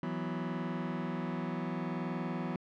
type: chord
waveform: sawtooth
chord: E suspended second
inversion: none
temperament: just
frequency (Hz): 164.81 / 185.42 / 247.2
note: E3 / F#3 / B3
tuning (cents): 0 / +4 / +2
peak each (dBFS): -34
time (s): 0.03-2.56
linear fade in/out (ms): 2
effects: low-pass 2000 Hz 12 dB/octave